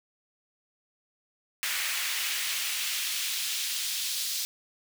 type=noise with high-pass filter sweep; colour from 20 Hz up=pink; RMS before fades=-31 dBFS; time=1.63-4.45 s; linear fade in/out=0 ms; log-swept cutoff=1900 to 4200 Hz; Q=1.3; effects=none